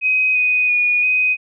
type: tone with pitch steps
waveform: sine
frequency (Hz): 2521 / 2494 / 2453 / 2505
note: D#7 / D#7 / D#7 / D#7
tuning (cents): +22 / +3 / -25 / +11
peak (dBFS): -13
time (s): 0.01-1.37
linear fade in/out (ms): 50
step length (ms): 340
effects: none